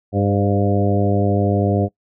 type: harmonic tone with a mistuned harmonic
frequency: 100.6 Hz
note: G2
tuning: 45 cents sharp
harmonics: 1 / 2 / 3 / 4 / 5 / 6 / 7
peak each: -18 / -21 / -23 / -24 / -25 / -26 / -26 dBFS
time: 0.12-1.89 s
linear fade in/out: 50 ms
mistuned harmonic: 5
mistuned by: +27 cents
effects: noise-tail reverb RT60 0.1 s tail -21 dB re dry